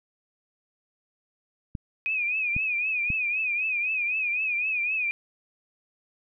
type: clicks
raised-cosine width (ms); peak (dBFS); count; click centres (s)
5; -19; 3; 1.752 / 2.565 / 3.103
type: tone with vibrato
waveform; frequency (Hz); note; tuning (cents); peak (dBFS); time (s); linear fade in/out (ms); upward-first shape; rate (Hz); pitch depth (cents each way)
sine; 2489; D#7; 0; -24; 2.06-5.11; 0; triangle; 3.9; 110
effects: none